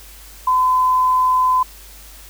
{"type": "tone", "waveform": "sine", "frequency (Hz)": 1017, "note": "C6", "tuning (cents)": -50, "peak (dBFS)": -12, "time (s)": [0.47, 1.63], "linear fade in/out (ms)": 5, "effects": ["added 50 Hz sine -41 dBFS peak until 2.29 s", "white hiss -42 dBFS RMS until 2.29 s"]}